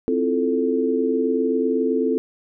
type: chord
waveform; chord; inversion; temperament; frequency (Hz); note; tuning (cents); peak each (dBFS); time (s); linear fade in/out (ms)
sine; F major seventh; second; equal; 261.6 / 329.6 / 349.2 / 440; C4 / E4 / F4 / A4; 0 / 0 / 0 / 0; -22 / -27 / -27 / -21; 0.08-2.18; 0
effects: none